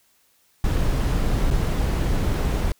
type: noise with dropouts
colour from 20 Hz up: brown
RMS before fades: -21 dBFS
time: 0.64-2.72 s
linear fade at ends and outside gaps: 2 ms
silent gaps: 1.504-1.509 s
effects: white hiss -62 dBFS RMS until 2.79 s